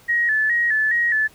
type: tone with vibrato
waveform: sine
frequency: 1812 Hz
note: A#6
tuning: 50 cents flat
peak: -16 dBFS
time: 0.08-1.28 s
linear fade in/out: 20 ms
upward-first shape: square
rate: 2.4 Hz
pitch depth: 72 cents each way
effects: pink hiss -51 dBFS RMS until 1.34 s